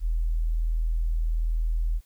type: tone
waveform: sine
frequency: 40.62 Hz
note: E1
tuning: 25 cents flat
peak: -22 dBFS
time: 0-2.01 s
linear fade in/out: 50 ms
effects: white hiss -65 dBFS RMS until 2.05 s